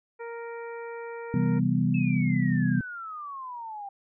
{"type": "harmonic tone", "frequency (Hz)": 466.2, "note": "A#4", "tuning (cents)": 0, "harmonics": [1, 2, 3, 4, 5], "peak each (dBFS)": [-36, -42, -46, -48, -50], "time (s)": [0.19, 1.6], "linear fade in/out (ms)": 20}
{"type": "chord", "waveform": "sine", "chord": "C major seventh", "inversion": "none", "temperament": "equal", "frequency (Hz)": [130.81, 164.81, 196, 246.9], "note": ["C3", "E3", "G3", "B3"], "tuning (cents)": [0, 0, 0, 0], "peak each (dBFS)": -27, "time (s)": [1.34, 2.81], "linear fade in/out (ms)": 2}
{"type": "exponential sweep", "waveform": "sine", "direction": "down", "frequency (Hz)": [2637, 784], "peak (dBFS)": -35, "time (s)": [1.94, 3.89], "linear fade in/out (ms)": 5}
{"effects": []}